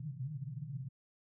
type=band-pass noise; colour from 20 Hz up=pink; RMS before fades=-42 dBFS; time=0-0.89 s; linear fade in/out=5 ms; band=120 to 160 Hz; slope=96 dB/octave; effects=none